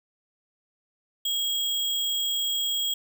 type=tone with sample-and-hold; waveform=sine; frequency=3281 Hz; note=G#7; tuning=22 cents flat; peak=-24 dBFS; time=1.25-2.94 s; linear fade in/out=5 ms; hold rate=11025 Hz; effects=none